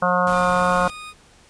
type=harmonic tone; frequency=179.9 Hz; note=F#3; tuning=48 cents flat; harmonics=1 / 3 / 4 / 5 / 6 / 7 / 8; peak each=-25 / -22 / -24 / -27 / -22 / -24 / -25 dBFS; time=0.02-0.88 s; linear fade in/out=5 ms
type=noise; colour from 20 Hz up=pink; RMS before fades=-34 dBFS; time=0.27-0.9 s; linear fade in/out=0 ms
type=tone with pitch glide; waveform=20% pulse; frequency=1204 to 1237.8 Hz; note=D6 to D#6; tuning=+43 to -9 cents; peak=-29 dBFS; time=0.31-1.14 s; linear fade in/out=50 ms; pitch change=+48 cents; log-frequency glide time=0.46-0.97 s
effects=pink hiss -52 dBFS RMS until 1.49 s + resampled to 22050 Hz